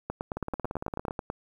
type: two click trains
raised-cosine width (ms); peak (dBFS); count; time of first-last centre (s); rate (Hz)
1; -19 / -17; 14 / 12; 0.37-1.109 / 0.1-1.301; 17.6 / 9.16
effects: 9-bit